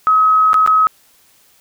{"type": "tone with dropouts", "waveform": "sine", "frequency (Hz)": 1275, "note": "D#6", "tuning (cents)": 42, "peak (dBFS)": -8, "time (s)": [0.07, 0.87], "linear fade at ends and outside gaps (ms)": 0, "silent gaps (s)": [[0.532, 0.542], [0.663, 0.675]], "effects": ["white hiss -52 dBFS RMS until 1.6 s"]}